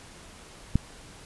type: click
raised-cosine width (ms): 5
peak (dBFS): -8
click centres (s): 0.756
effects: pink hiss -48 dBFS RMS until 1.25 s + resampled to 24000 Hz